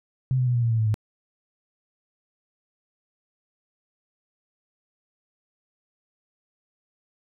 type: tone with pitch steps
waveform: sine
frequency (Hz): 130 / 126.45 / 122.99 / 119.62 / 116.35 / 113.17 / 110.08 / 107.07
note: C3 / B2 / B2 / A#2 / A#2 / A2 / A2 / A2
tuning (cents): -11 / +41 / -7 / +45 / -3 / +49 / +1 / -47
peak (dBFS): -19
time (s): 0.31-0.942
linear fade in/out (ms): 0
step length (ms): 79
effects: none